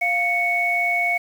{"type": "tone pair together", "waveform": "sine", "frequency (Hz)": [698.5, 2219], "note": ["F5", "C#7"], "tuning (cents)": [0, 1], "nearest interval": "octave + minor sixth", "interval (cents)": 2001, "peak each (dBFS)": [-24, -19], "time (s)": [0.01, 1.18], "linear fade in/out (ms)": 10, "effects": ["7-bit"]}